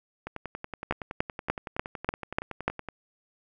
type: two click trains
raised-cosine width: 0.5 ms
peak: -9 / -20 dBFS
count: 7 / 29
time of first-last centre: 0.91-2.68 / 0.27-2.887 s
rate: 3.39 / 10.7 Hz
effects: none